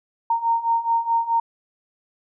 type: beating tone pair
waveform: sine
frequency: 920 / 924.7 Hz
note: A#5 / A#5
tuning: -23 / -14 cents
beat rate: 4.7 Hz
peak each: -23 / -20 dBFS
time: 0.3-1.4 s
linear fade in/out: 5 ms
effects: none